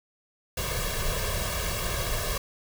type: noise with comb filter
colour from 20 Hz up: pink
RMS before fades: -29 dBFS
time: 0.57-2.38 s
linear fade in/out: 5 ms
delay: 1.8 ms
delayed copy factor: +1
effects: none